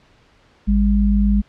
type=tone pair together; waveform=sine; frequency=53.66 / 202.6 Hz; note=A1 / G#3; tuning=-43 / -43 cents; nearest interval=octave + major seventh; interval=2300 cents; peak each=-15 dBFS; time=0.67-1.42 s; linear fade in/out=20 ms; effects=pink hiss -54 dBFS RMS until 1.48 s + low-pass 4000 Hz 12 dB/octave